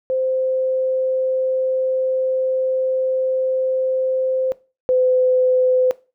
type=tone pair in turn; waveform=sine; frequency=520 / 509.6 Hz; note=C5 / C5; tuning=-11 / -46 cents; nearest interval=unison; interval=35 cents; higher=first; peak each=-17 / -13 dBFS; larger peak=second; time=0.1-4.52 / 4.89-5.91 s; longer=first; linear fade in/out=0 ms; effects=noise-tail reverb RT60 0.3 s tail -19 dB re dry